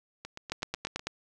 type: two click trains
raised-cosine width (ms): 0.2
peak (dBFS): -14 / -23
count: 6 / 7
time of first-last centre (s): 0.52-1.07 / 0.25-0.994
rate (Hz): 9.09 / 8.06
effects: none